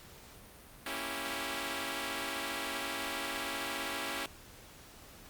5% pulse chord, A# diminished seventh, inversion none, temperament equal, 233.1 / 277.2 / 329.6 / 392 Hz, A#3 / C#4 / E4 / G4, 0 / 0 / 0 / 0 cents, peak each -34 / -28 / -29 / -31 dBFS, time 0.86-4.26 s, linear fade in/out 2 ms, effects pink hiss -54 dBFS RMS until 5.29 s + Opus 48 kbps

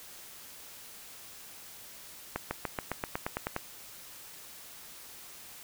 accelerating click train, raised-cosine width 0.5 ms, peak -16 dBFS, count 11, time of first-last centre 2.36-3.564 s, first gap 150 ms, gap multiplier 0.95, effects white hiss -49 dBFS RMS until 5.63 s

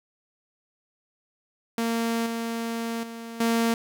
sawtooth tone with level steps, 230 Hz, A#3, 23 cents flat, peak -20 / -24 / -32 / -17 dBFS, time 1.78-3.74 s, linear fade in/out 2 ms, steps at 2.26 / 3.03 / 3.4 s, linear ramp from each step 5 ms, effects none

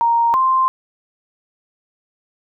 sine tone pair in turn, 932.3 / 1046.5 Hz, A#5 / C6, 0 / 0 cents, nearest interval major second, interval 200 cents, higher second, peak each -12 dBFS, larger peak neither, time 0.01-0.34 / 0.34-0.68 s, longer second, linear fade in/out 0 ms, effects none

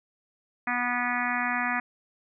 harmonic tone, 244.7 Hz, B3, 16 cents flat, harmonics 1 / 3 / 4 / 5 / 6 / 7 / 8 / 9 / 10, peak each -34 / -33 / -35 / -33 / -36 / -32 / -32 / -37 / -38 dBFS, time 0.67-1.8 s, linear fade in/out 5 ms, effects none

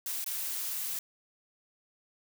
blue noise with dropouts, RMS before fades -35 dBFS, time 0.06-0.99 s, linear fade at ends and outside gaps 2 ms, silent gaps 0.243-0.262 s, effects none

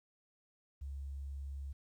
sine tone, 69.3 Hz, C#2, in tune, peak -40 dBFS, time 0.81-1.73 s, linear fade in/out 10 ms, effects 12-bit

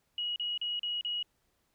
sine tone bursts, 2903 Hz, F#7, 34 cents flat, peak -31 dBFS, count 5, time 0.18-1.228 s, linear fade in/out 2 ms, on 180 ms, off 37 ms, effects pink hiss -75 dBFS RMS until 1.74 s

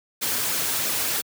white noise with flanger, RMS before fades -25 dBFS, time 0.21-1.22 s, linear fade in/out 20 ms, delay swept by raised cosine 1 to 6 ms, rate 3 Hz, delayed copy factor -0.6, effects high-pass 100 Hz 12 dB/octave

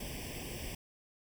pink noise with comb filter, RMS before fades -42 dBFS, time 0-0.75 s, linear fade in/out 5 ms, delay 0.37 ms, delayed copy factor +0.9, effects none

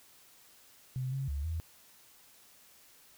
sine tone with pitch steps, 129.3 / 135.1 / 71.1 / 81.5 Hz, C3 / C#3 / C#2 / E2, -20 / -44 / +45 / -19 cents, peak -32 dBFS, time 0.96-1.6 s, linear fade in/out 0 ms, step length 160 ms, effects white hiss -60 dBFS RMS until 3.17 s

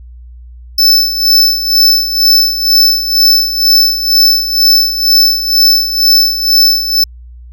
square tone with tremolo, 5274 Hz, E8, in tune, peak -4 dBFS, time 0.78-7.04 s, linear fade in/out 5 ms, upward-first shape sine, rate 2.1 Hz, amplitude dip 70%, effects added 60 Hz sine -30 dBFS peak until 7.52 s

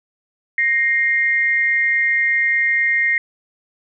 sine tone pair together, 1864.7 / 2113 Hz, A#6 / C7, 0 / +16 cents, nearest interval major second, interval 216 cents, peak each -17 dBFS, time 0.58-3.18 s, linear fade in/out 2 ms, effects none

